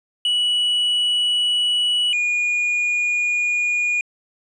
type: tone pair in turn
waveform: triangle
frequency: 2940 / 2440 Hz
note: F#7 / D#7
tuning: -12 / -34 cents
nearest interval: minor third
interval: 322 cents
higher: first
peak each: -15 / -16 dBFS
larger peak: first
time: 0.25-2.13 / 2.13-4.01 s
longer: neither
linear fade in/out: 2 ms
effects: resampled to 22050 Hz